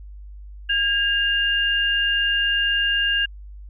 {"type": "tone pair together", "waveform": "sine", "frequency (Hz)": [1630, 2808], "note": ["G#6", "F7"], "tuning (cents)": [-33, 9], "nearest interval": "major sixth", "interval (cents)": 942, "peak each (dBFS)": [-21, -20], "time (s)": [0.69, 3.26], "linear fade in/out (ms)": 10, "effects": ["added 50 Hz sine -36 dBFS peak until 3.69 s"]}